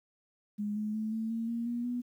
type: tone with pitch steps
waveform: sine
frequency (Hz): 207.7 / 212.6 / 217.5 / 222.6 / 227.8 / 233.1 / 238.6 / 244.2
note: G#3 / G#3 / A3 / A3 / A#3 / A#3 / A#3 / B3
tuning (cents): 0 / +41 / -20 / +20 / -40 / 0 / +41 / -19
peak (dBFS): -31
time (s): 0.58-2.02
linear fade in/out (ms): 20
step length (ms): 180
effects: 11-bit